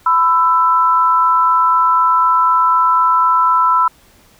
sine tone pair together, 1002 / 1326 Hz, B5 / E6, +25 / +10 cents, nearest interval perfect fourth, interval 485 cents, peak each -12 dBFS, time 0.06-3.88 s, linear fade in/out 5 ms, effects pink hiss -49 dBFS RMS until 4.39 s

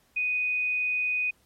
sine tone, 2489 Hz, D#7, in tune, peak -24 dBFS, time 0.16-1.31 s, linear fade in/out 10 ms, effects pink hiss -65 dBFS RMS until 1.45 s + MP3 64 kbps

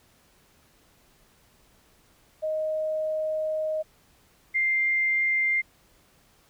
sine tone pair in turn, 624 / 2099 Hz, D#5 / C7, +5 / +5 cents, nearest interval octave + major sixth, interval 2100 cents, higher second, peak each -25 / -21 dBFS, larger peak second, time 2.42-3.83 / 4.54-5.62 s, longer first, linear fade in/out 20 ms, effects pink hiss -61 dBFS RMS until 6.49 s

